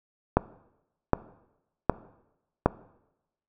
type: click train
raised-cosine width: 1 ms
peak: -4 dBFS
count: 4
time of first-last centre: 0.37-2.66 s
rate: 1.31 Hz
effects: noise-tail reverb RT60 0.9 s tail -19 dB re dry